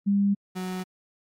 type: tone pair in turn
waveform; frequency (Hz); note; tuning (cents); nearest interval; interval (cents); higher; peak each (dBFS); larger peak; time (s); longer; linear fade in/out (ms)
sine / 35% pulse; 200.4 / 184.59; G3 / F#3; +38 / -4; minor second; 142; first; -19 / -28; first; 0.06-0.35 / 0.55-0.84; neither; 20
effects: AAC 48 kbps